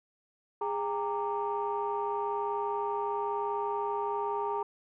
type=tone cluster; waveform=sine; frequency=411.3 / 803 / 924 / 1176 Hz; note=G#4 / G5 / A#5 / D6; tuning=-17 / +41 / -16 / +2 cents; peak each=-33 / -37 / -32 / -39 dBFS; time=0.61-4.63 s; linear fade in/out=5 ms; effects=tanh soft clip ceiling -21 dBFS